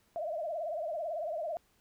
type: tone with vibrato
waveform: sine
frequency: 644 Hz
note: E5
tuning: 41 cents flat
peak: -33 dBFS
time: 0.16-1.57 s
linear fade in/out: 0 ms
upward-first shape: triangle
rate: 18 Hz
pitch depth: 160 cents each way
effects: pink hiss -70 dBFS RMS until 1.8 s